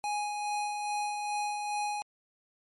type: tone with tremolo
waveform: square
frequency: 830.6 Hz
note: G#5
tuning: in tune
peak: -30 dBFS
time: 0.04-2.02 s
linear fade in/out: 0 ms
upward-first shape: sine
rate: 2.4 Hz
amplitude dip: 35%
effects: MP3 48 kbps